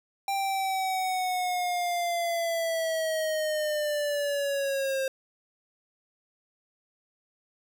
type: linear sweep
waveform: square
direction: down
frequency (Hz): 790 to 530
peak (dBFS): -27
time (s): 0.28-5.08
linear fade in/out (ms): 2
effects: none